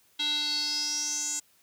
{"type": "tone with band-pass filter sweep", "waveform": "square", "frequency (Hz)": 296.5, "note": "D4", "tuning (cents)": 17, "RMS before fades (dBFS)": -30, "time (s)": [0.19, 1.4], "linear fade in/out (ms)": 10, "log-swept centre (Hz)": [3600, 7200], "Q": 8.2, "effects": ["white hiss -64 dBFS RMS until 1.62 s"]}